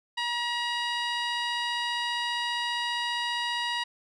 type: tone with low-pass filter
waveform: 15% pulse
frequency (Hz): 955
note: A#5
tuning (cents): +42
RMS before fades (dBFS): -30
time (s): 0.17-3.84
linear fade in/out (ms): 10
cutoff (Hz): 5200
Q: 1.3
effects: none